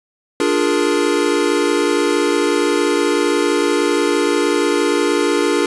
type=chord; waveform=square; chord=Bb dominant seventh; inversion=first; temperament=equal; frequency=293.7 / 349.2 / 415.3 / 466.2 Hz; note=D4 / F4 / Ab4 / Bb4; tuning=0 / 0 / 0 / 0 cents; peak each=-20 / -20 / -20 / -21 dBFS; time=0.4-5.66 s; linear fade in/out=2 ms; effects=resampled to 24000 Hz + 7-bit